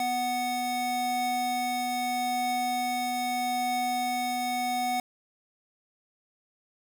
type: tone pair together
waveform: square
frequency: 246.9 / 739.9 Hz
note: B3 / F#5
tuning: 0 / 0 cents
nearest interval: octave + perfect fifth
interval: 1900 cents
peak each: -36 / -28 dBFS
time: 0-5 s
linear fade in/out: 2 ms
effects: none